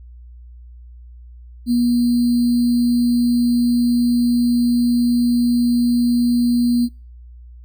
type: tone with sample-and-hold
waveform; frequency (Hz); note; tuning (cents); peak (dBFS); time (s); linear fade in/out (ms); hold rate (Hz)
sine; 240.9; B3; -43; -13; 1.66-6.89; 50; 4410
effects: noise-tail reverb RT60 0.4 s tail -26 dB re dry + added 60 Hz sine -37 dBFS peak until 7.64 s